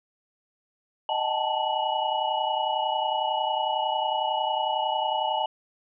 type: tone cluster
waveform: sine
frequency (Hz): 620 / 757 / 857 / 888 / 2924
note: D#5 / F#5 / A5 / A5 / F#7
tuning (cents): -6 / +39 / -46 / +16 / -21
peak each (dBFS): -31 / -30 / -30 / -28 / -33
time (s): 1.09-5.46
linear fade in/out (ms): 2
effects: none